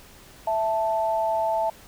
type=tone pair together; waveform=sine; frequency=659.3 / 880 Hz; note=E5 / A5; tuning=0 / 0 cents; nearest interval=perfect fourth; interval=500 cents; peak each=-24 dBFS; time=0.47-1.7 s; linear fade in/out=5 ms; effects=pink hiss -49 dBFS RMS until 1.87 s